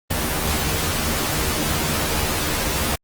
pink noise with comb filter, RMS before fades -22 dBFS, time 0.1-2.96 s, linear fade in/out 10 ms, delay 13 ms, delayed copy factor +0.8, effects Opus 24 kbps

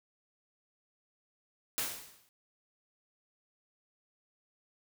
white noise with exponential decay, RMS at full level -31 dBFS, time 1.78-2.29 s, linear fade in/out 0 ms, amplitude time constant 110 ms, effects none

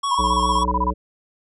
square tone with vibrato, 1100 Hz, C#6, 14 cents flat, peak -21 dBFS, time 0.03-0.64 s, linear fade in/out 10 ms, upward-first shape sine, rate 7.2 Hz, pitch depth 30 cents each way
sine tone bursts, 987 Hz, B5, 1 cent flat, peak -17 dBFS, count 13, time 0.11-0.905 s, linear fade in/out 5 ms, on 39 ms, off 24 ms
harmonic tone, 61.7 Hz, B1, 1 cent flat, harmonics 1 / 3 / 5 / 7 / 9, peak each -24 / -29 / -31 / -32 / -34 dBFS, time 0.18-0.94 s, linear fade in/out 20 ms
effects resampled to 24000 Hz

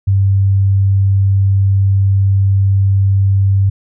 sine tone, 97.8 Hz, G2, 4 cents flat, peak -8 dBFS, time 0.07-3.7 s, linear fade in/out 10 ms, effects none

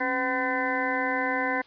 harmonic tone with a mistuned harmonic, 254.2 Hz, C4, 50 cents flat, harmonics 1 / 2 / 3 / 4 / 6 / 7 / 8, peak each -32 / -32 / -32 / -32 / -32 / -32 / -32 dBFS, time 0-1.62 s, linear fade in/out 10 ms, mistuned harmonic 1, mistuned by +110 cents, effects white hiss -54 dBFS RMS until 1.66 s + resampled to 11025 Hz

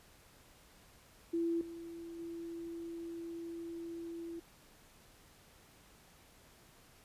sine tone with level steps, 335.8 Hz, E4, 32 cents sharp, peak -31 / -44 / -41 dBFS, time 1.33-4.4 s, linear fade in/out 10 ms, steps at 1.61 / 2.19 s, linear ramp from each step 2 ms, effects pink hiss -62 dBFS RMS until 7.04 s + resampled to 32000 Hz

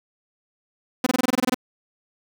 sawtooth tone bursts, 253.3 Hz, B3, 44 cents sharp, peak -13 dBFS, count 11, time 1.04-1.545 s, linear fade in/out 5 ms, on 25 ms, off 23 ms, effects 7-bit

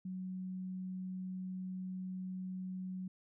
sine tone, 185.6 Hz, F#3, 6 cents sharp, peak -39 dBFS, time 0.05-3.08 s, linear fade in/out 5 ms, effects none

